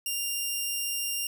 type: tone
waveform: 10% pulse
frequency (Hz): 2794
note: F7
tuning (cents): 0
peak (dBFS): -20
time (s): 0.06-1.27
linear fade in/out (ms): 2
effects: none